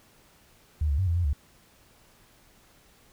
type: tone with pitch steps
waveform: sine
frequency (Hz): 75.9 / 70.6 / 94.6 / 84.4 / 87.7 / 71.4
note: D#2 / C#2 / F#2 / E2 / F2 / D2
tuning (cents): -42 / +32 / +39 / +41 / +8 / -48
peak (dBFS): -22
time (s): 0.81-1.332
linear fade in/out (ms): 5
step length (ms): 87
effects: pink hiss -59 dBFS RMS until 3.12 s